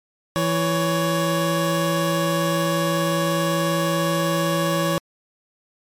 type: tone pair together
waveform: 25% pulse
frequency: 166.1 / 558.7 Hz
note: E3 / C#5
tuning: +13 / +13 cents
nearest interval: octave + major sixth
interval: 2100 cents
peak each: -18 dBFS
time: 0.36-4.98 s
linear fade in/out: 0 ms
effects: MP3 64 kbps